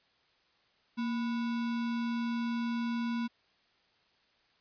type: tone with sample-and-hold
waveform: sine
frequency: 233.2 Hz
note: A#3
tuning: 1 cent sharp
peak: -30 dBFS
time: 0.97-3.28 s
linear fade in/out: 20 ms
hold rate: 1225 Hz
effects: white hiss -69 dBFS RMS until 4.6 s + resampled to 11025 Hz